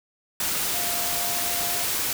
sine tone in noise, 698.5 Hz, F5, in tune, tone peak -34 dBFS, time 0.74-1.83 s, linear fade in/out 2 ms, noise white, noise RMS -26 dBFS, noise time 0.4-2.13 s, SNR -11 dB, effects none

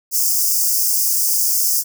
white high-pass noise, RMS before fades -17 dBFS, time 0.11-1.84 s, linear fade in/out 50 ms, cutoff 4900 Hz, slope 96 dB/octave, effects none

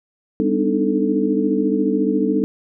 sine tone cluster, 199.5 / 251 / 294.2 / 308.4 / 439.2 Hz, G3 / B3 / D4 / D#4 / A4, +31 / +28 / +3 / -15 / -3 cents, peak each -22 dBFS, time 0.4-2.44 s, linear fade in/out 0 ms, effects none

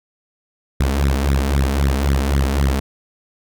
sawtooth tone with flanger, 68.7 Hz, C#2, 15 cents flat, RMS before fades -17 dBFS, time 0.8-2.8 s, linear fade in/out 5 ms, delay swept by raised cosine 0.52 to 4.62 ms, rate 3.8 Hz, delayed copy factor +1, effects none

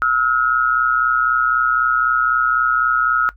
sine tone pair together, 1300 / 1423.9 Hz, E6 / F6, -24 / +33 cents, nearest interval major second, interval 157 cents, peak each -16 dBFS, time 0.02-3.29 s, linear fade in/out 0 ms, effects noise-tail reverb RT60 0.1 s tail -18 dB re dry + added 50 Hz sine -42 dBFS peak until 3.36 s

